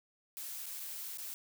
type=noise with dropouts; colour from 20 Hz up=blue; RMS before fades=-43 dBFS; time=0.37-1.34 s; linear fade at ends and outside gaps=0 ms; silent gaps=0.658-0.664 / 0.797-0.8 / 1.173-1.183 s; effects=none